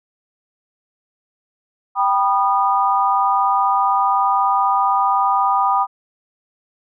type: chord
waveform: sine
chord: G augmented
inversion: none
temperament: just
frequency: 784 / 980 / 1225 Hz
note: G5 / B5 / D#6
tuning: 0 / -14 / -27 cents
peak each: -18 dBFS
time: 1.95-5.87 s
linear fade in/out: 50 ms
effects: none